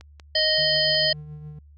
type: click train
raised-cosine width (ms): 0.2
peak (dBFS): -26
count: 6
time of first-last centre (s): 0.01-0.95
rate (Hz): 5.32
type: harmonic tone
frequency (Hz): 622.3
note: D#5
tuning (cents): 0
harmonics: 1 / 3 / 5 / 7 / 8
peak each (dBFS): -25 / -27 / -25 / -24 / -24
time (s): 0.35-1.13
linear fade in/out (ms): 5
type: tone with tremolo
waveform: triangle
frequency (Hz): 151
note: D3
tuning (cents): +48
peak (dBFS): -32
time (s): 0.58-1.59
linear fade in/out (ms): 5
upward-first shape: triangle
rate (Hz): 7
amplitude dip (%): 45
effects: added 73 Hz sine -47 dBFS peak until 1.77 s